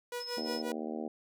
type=tone with tremolo; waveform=sawtooth; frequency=485.7 Hz; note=B4; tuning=29 cents flat; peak=-31 dBFS; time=0.12-0.72 s; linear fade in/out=2 ms; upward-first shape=sine; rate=5.6 Hz; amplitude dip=90%
type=tone; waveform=sine; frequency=5170 Hz; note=E8; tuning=34 cents flat; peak=-39 dBFS; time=0.2-0.62 s; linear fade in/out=5 ms
type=harmonic tone; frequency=77.78 Hz; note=D#2; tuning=in tune; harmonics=3 / 4 / 5 / 6 / 7 / 8 / 9 / 10; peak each=-39 / -41 / -43 / -45 / -46 / -47 / -48 / -49 dBFS; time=0.37-1.08 s; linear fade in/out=5 ms
effects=none